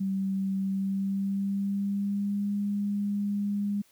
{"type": "tone with pitch glide", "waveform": "sine", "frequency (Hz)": [193.2, 203.2], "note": ["G3", "G#3"], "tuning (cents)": [-25, -38], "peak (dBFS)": -26, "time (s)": [0, 3.82], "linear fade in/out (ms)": 10, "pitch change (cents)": 87, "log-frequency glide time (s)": [0.64, 2.53], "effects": ["white hiss -63 dBFS RMS until 3.91 s"]}